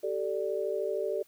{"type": "chord", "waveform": "sine", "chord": "G suspended second", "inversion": "none", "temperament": "equal with one note detuned", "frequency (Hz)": [386.8, 440, 587.3], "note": ["G4", "A4", "D5"], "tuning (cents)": [-23, 0, 0], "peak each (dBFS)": -33, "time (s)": [0.03, 1.23], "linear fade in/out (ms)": 10, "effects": ["white hiss -63 dBFS RMS until 1.27 s"]}